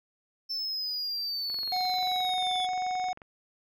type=linear sweep; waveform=triangle; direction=down; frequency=5330 to 3416 Hz; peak=-29 dBFS; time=0.49-2.67 s; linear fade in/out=20 ms
type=click train; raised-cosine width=0.5 ms; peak=-32 dBFS; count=40; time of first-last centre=1.5-3.218 s; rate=22.7 Hz
type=harmonic tone; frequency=737 Hz; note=F#5; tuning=7 cents flat; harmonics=1 / 3 / 5 / 7 / 9; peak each=-28 / -41 / -46 / -47 / -51 dBFS; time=1.72-3.13 s; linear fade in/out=5 ms
effects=none